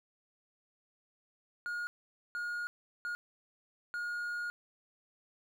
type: tone bursts at uneven times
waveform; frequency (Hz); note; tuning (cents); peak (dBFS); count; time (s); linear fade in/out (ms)
triangle; 1432; F6; +43; -33; 4; 1.66-1.87 / 2.35-2.67 / 3.05-3.15 / 3.94-4.5; 0
effects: none